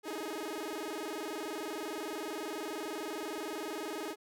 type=tone with vibrato; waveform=sawtooth; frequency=362.3 Hz; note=F#4; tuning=36 cents flat; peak=-33 dBFS; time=0.03-4.16 s; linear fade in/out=50 ms; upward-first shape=square; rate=20 Hz; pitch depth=260 cents each way; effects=none